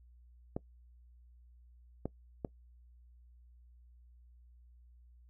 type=clicks; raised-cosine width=2 ms; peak=-22 dBFS; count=3; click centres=0.565 / 2.056 / 2.448 s; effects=noise-tail reverb RT60 0.1 s tail -21 dB re dry + added 60 Hz sine -57 dBFS peak until 5.29 s